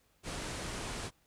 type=low-pass noise; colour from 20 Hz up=pink; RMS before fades=-40 dBFS; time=0.23-1.11 s; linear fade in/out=50 ms; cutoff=10000 Hz; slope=48 dB/octave; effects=pink hiss -71 dBFS RMS until 1.26 s